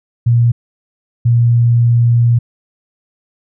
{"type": "tone bursts at uneven times", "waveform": "sine", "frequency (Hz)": 118.5, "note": "A#2", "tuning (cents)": 29, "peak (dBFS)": -7, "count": 2, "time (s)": [[0.26, 0.52], [1.25, 2.39]], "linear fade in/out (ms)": 10, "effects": []}